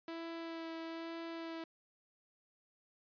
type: tone with vibrato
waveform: sawtooth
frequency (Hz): 329.6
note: E4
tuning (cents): 0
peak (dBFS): -38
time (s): 0.08-1.64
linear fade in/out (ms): 2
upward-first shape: sine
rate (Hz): 1.1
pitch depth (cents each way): 13
effects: resampled to 11025 Hz